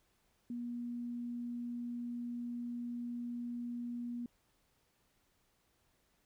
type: tone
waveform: sine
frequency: 240 Hz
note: B3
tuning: 49 cents flat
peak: -38 dBFS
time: 0.5-4.26 s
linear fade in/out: 2 ms
effects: pink hiss -75 dBFS RMS until 6.25 s